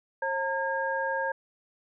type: tone cluster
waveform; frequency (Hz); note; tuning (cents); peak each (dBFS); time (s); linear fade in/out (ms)
sine; 537 / 912 / 1624; C5 / A#5 / G#6; +45 / -38 / -39; -31; 0.22-1.32; 5
effects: none